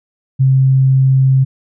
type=tone; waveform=sine; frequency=132.9 Hz; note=C3; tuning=27 cents sharp; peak=-7 dBFS; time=0.39-1.45 s; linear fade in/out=20 ms; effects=none